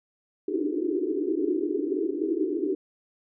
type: band-pass noise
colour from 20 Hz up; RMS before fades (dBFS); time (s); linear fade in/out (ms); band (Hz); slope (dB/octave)
pink; -27; 0.48-2.75; 5; 290 to 420; 96
effects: none